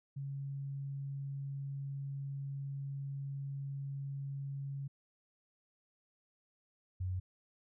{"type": "tone pair in turn", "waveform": "sine", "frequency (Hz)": [138.59, 91.96], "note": ["C#3", "F#2"], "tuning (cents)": [0, -10], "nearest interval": "perfect fifth", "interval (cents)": 710, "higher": "first", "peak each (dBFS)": [-38, -34], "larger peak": "second", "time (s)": [[0.16, 4.88], [7, 7.2]], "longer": "first", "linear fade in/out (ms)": 10, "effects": []}